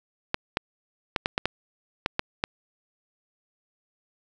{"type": "clicks", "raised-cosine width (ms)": 0.3, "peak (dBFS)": -7, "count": 9, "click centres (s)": [0.344, 0.571, 1.162, 1.259, 1.379, 1.456, 2.061, 2.194, 2.439], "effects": []}